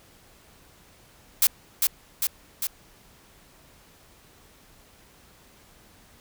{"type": "noise with echo", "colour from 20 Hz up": "blue", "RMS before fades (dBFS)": -18, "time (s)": [1.42, 1.47], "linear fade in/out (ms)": 2, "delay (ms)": 400, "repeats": 3, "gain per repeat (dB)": -3, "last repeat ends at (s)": 2.67, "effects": ["pink hiss -55 dBFS RMS until 6.2 s"]}